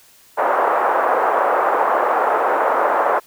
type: band-pass noise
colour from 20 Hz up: pink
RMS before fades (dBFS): -17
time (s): 0.37-3.2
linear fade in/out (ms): 20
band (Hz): 510 to 1300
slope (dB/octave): 24
effects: white hiss -50 dBFS RMS until 3.26 s